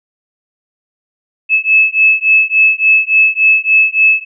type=beating tone pair; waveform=sine; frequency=2600 / 2603.5 Hz; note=E7 / E7; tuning=-24 / -22 cents; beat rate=3.5 Hz; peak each=-10 dBFS; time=1.49-4.25 s; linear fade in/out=50 ms; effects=none